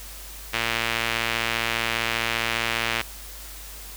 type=tone with band-pass filter; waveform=sawtooth; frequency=115 Hz; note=A#2; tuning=23 cents flat; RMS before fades=-26 dBFS; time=0.53-3.02 s; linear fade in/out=10 ms; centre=2500 Hz; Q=1.5; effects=added 50 Hz sine -41 dBFS peak until 3.96 s + white hiss -41 dBFS RMS until 3.96 s